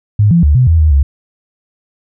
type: tone with pitch steps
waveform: sine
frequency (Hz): 104.3 / 169.9 / 73.4 / 126.6 / 82.1 / 77.6 / 69.6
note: G#2 / F3 / D2 / B2 / E2 / D#2 / C#2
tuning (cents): +8 / -47 / 0 / +43 / -6 / -4 / +8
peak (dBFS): -5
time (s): 0.19-1.03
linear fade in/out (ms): 5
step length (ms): 120
effects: none